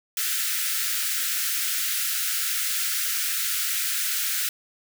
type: high-pass noise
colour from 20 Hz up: white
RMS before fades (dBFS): -26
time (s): 0.17-4.49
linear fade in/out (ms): 2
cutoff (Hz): 1300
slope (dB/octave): 96
effects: none